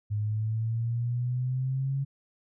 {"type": "exponential sweep", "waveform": "sine", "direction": "up", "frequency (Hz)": [103.83, 138.59], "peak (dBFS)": -26, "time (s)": [0.1, 2.05], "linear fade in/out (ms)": 20, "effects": []}